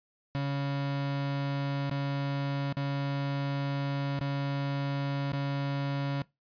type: tone with dropouts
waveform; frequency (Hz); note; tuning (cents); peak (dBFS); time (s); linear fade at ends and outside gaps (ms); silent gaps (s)
35% pulse; 140; C#3; +18; -27; 0.35-6.22; 0; 1.896-1.912 / 2.726-2.769 / 4.192-4.21 / 5.32-5.332
effects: noise-tail reverb RT60 0.2 s tail -21 dB re dry + resampled to 11025 Hz